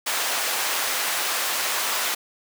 pink high-pass noise, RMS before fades -25 dBFS, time 0.06-2.15 s, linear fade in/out 10 ms, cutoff 850 Hz, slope 12 dB/octave, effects none

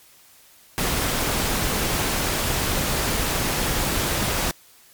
pink noise, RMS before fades -23 dBFS, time 0.78-4.51 s, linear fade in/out 0 ms, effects white hiss -52 dBFS RMS until 4.93 s + MP3 96 kbps

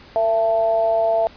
sine tone with amplitude modulation, 670 Hz, E5, 28 cents sharp, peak -12 dBFS, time 0.16-1.27 s, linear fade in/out 0 ms, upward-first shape sine, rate 215 Hz, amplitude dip 65%, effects pink hiss -45 dBFS RMS until 1.36 s + resampled to 11025 Hz

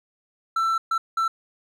triangle tone bursts at uneven times, 1336 Hz, E6, 23 cents sharp, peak -18 dBFS, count 3, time 0.56-0.78 / 0.91-0.98 / 1.17-1.28 s, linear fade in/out 5 ms, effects none

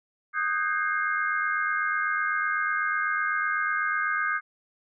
sine tone cluster, 1241 / 1528 / 1616 / 2121 Hz, D#6 / G6 / G#6 / C7, -5 / -45 / -48 / +23 cents, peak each -28 / -30 / -29 / -33 dBFS, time 0.33-4.41 s, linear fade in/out 50 ms, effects none

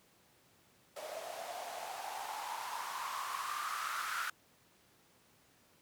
blue noise with band-pass filter sweep, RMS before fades -41 dBFS, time 0.96-4.3 s, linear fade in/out 5 ms, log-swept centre 600 to 1400 Hz, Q 6.6, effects pink hiss -67 dBFS RMS until 5.81 s + high-pass 100 Hz 12 dB/octave

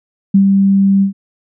sine tone with ADSR envelope, 196 Hz, G3, in tune, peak -4 dBFS, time 0.34-1.13 s, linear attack 8 ms, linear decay 94 ms, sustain -3 dB, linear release 110 ms, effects none

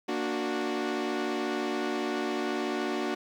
sawtooth chord, Bb augmented, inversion none, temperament equal with one note detuned, 233.1 / 293.7 / 367.9 Hz, Bb3 / D4 / F#4, 0 / 0 / -10 cents, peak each -31 / -29 / -28 dBFS, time 0.08-3.15 s, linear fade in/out 10 ms, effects low-pass 5000 Hz 12 dB/octave + 10-bit

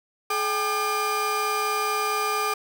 35% pulse tone cluster, 425.2 / 786 / 1203 Hz, G#4 / G5 / D6, +41 / +4 / +41 cents, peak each -28 / -30 / -23 dBFS, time 0.3-2.54 s, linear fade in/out 5 ms, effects none

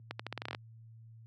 accelerating click train, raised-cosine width 0.3 ms, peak -21 dBFS, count 11, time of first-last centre 0.11-0.548 s, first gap 85 ms, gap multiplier 0.84, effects added 113 Hz sine -45 dBFS peak until 1.26 s + high-pass 150 Hz 12 dB/octave

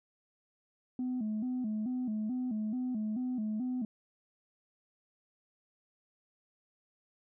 sine tone with vibrato, 232.8 Hz, A#3, 2 cents flat, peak -30 dBFS, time 0.99-3.85 s, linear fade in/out 2 ms, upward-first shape square, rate 2.3 Hz, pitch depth 140 cents each way, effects tanh soft clip ceiling -29 dBFS

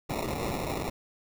white noise with sample-and-hold, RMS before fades -32 dBFS, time 0.09-0.9 s, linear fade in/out 10 ms, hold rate 1575 Hz, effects none

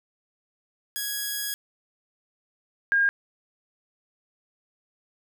5% pulse / sine tone pair in turn, 1661.2 / 1617.6 Hz, G#6 / G#6, 0 / -46 cents, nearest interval unison, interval 46 cents, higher first, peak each -17 / -18 dBFS, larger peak first, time 0.96-1.54 / 2.92-3.09 s, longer first, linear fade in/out 0 ms, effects none

